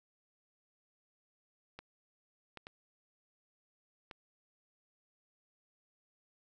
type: clicks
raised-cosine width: 0.3 ms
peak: -30 dBFS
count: 4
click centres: 1.79 / 2.573 / 2.669 / 4.112 s
effects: none

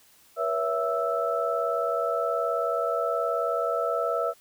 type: tone cluster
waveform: sine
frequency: 482.2 / 561 / 661 / 1318 Hz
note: B4 / C#5 / E5 / E6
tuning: -41 / +21 / +5 / -1 cents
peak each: -30 / -31 / -28 / -29 dBFS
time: 0.36-4.34 s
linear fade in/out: 50 ms
effects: white hiss -58 dBFS RMS until 4.4 s

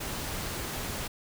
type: noise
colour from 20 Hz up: pink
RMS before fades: -35 dBFS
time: 0-1.08 s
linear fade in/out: 10 ms
effects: none

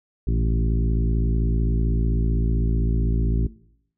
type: harmonic tone with a mistuned harmonic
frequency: 55.7 Hz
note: A1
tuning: 22 cents sharp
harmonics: 1 / 2 / 3 / 4 / 5 / 6 / 7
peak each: -20 / -26 / -30 / -32 / -34 / -36 / -37 dBFS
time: 0.27-3.47 s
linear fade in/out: 5 ms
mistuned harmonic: 2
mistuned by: +69 cents
effects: noise-tail reverb RT60 0.7 s tail -19 dB re dry

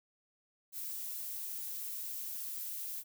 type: noise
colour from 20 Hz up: violet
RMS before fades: -41 dBFS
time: 0.72-3.04 s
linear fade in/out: 50 ms
effects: none

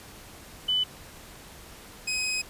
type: tone pair in turn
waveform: sine / 20% pulse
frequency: 3000 / 2523 Hz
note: F#7 / D#7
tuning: +23 / +23 cents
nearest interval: minor third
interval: 300 cents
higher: first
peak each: -22 dBFS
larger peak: neither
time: 0.68-0.84 / 2.07-2.42 s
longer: second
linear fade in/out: 10 ms
effects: pink hiss -47 dBFS RMS until 2.49 s + resampled to 32000 Hz

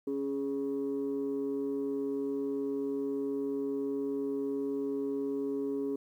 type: tone pair together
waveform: sine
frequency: 277.2 / 415.7 Hz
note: C#4 / G#4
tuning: 0 / +2 cents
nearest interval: perfect fifth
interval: 702 cents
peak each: -32 / -32 dBFS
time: 0.07-5.96 s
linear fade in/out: 5 ms
effects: tanh soft clip ceiling -26 dBFS + 11-bit

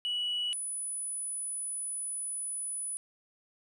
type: tone pair in turn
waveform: sine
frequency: 2939 / 9940 Hz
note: F#7 / D#9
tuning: -12 / -3 cents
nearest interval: octave + major sixth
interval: 2109 cents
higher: second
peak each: -28 / -33 dBFS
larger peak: first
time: 0.05-0.53 / 0.53-2.97 s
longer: second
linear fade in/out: 0 ms
effects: tanh soft clip ceiling -27 dBFS + 11-bit

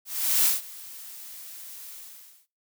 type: noise with ADSR envelope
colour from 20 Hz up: blue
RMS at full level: -20 dBFS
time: 0.05-2.47 s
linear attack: 400 ms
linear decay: 160 ms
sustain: -22 dB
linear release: 530 ms
effects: noise-tail reverb RT60 0.3 s tail -22 dB re dry

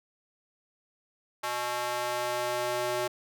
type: tone with high-pass filter sweep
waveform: square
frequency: 122.4 Hz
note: B2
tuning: 15 cents flat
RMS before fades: -31 dBFS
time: 1.43-3.08 s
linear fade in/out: 10 ms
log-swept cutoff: 870 to 490 Hz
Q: 1.6
effects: none

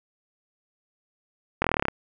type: slowing click train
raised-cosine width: 0.5 ms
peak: -7 dBFS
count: 11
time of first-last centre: 1.62-1.884 s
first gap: 23 ms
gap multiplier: 1.03
effects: none

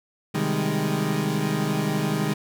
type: chord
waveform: 30% pulse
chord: Ab major seventh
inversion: first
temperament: equal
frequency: 130.81 / 155.56 / 196 / 207.7 Hz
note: C3 / Eb3 / G3 / Ab3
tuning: 0 / 0 / 0 / 0 cents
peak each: -29 / -23 / -27 / -25 dBFS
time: 0.34-2.34 s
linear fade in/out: 10 ms
effects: none

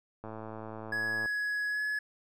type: click train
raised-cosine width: 1 ms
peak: -28 dBFS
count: 113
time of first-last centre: 0.24-1.258 s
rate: 110 Hz
type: tone with pitch glide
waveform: triangle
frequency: 1678 to 1698.5 Hz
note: G#6 to G#6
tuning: +17 to +38 cents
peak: -28 dBFS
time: 0.92-1.99 s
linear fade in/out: 5 ms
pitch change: +21 cents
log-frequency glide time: 1.69-1.81 s
effects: none

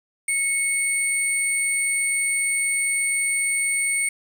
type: tone pair together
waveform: sine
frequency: 2207 / 8828 Hz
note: C#7 / C#9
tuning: -8 / -8 cents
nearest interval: 2 octaves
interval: 2400 cents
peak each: -21 dBFS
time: 0.28-4.09 s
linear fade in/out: 5 ms
effects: tanh soft clip ceiling -16 dBFS + 7-bit

